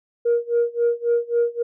sine tone with tremolo, 472.3 Hz, A#4, 23 cents sharp, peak -13 dBFS, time 0.25-1.63 s, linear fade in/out 10 ms, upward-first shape sine, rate 3.7 Hz, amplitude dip 95%, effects tanh soft clip ceiling -12 dBFS

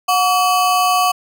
square ring-modulated tone, 932.3 Hz, A#5, in tune, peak -10 dBFS, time 0.08-1.12 s, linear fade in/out 10 ms, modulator 205 Hz, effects none

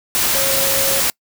sine tone in noise, 544 Hz, C#5, 33 cents flat, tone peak -22 dBFS, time 0.35-1 s, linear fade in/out 0 ms, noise white, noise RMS -17 dBFS, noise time 0.15-1.1 s, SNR -8 dB, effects noise-tail reverb RT60 0.1 s tail -26 dB re dry

